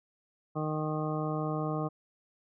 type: harmonic tone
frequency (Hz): 154.2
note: D#3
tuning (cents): -15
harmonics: 1 / 2 / 3 / 4 / 5 / 7 / 8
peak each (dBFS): -33 / -36 / -38 / -39 / -40 / -41 / -42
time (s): 0.55-1.89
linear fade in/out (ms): 20
effects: none